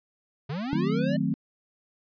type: linear sweep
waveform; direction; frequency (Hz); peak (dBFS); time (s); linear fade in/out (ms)
square; up; 127.7 to 606; -30; 0.49-1.17; 10
type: chord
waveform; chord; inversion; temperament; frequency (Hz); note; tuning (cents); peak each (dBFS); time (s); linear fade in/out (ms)
sine; D# diminished seventh; none; equal with one note detuned; 155.56 / 184.46 / 220 / 261.6; D#3 / F#3 / A3 / C4; 0 / -5 / 0 / 0; -29; 0.73-1.34; 0
effects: resampled to 11025 Hz